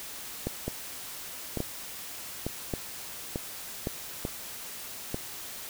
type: two click trains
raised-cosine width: 2 ms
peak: -17 / -16 dBFS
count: 6 / 4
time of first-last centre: 0.68-5.144 / 0.47-3.871 s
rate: 1.12 / 0.882 Hz
effects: white hiss -41 dBFS RMS until 5.69 s